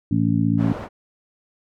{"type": "harmonic tone", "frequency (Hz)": 56, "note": "A1", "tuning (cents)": 31, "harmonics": [2, 3, 4, 5], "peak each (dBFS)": [-22, -22, -22, -22], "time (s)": [0.11, 0.73], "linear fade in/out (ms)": 5}
{"type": "low-pass noise", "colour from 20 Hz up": "white", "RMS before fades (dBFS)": -32, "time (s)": [0.57, 0.89], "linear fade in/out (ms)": 50, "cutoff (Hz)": 770, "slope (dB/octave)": 12}
{"effects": []}